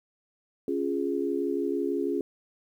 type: chord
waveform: sine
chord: Db major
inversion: none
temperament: equal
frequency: 277.2 / 349.2 / 415.3 Hz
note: Db4 / F4 / Ab4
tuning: 0 / 0 / 0 cents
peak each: -30 dBFS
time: 0.68-2.21 s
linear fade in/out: 2 ms
effects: 10-bit